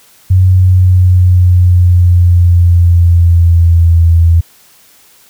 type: tone with pitch glide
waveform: sine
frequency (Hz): 92.7 to 83.55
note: F#2 to E2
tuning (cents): +4 to +24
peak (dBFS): -3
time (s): 0.3-4.41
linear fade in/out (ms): 10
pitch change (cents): -180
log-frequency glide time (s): 0.47-4.02
effects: white hiss -44 dBFS RMS until 5.29 s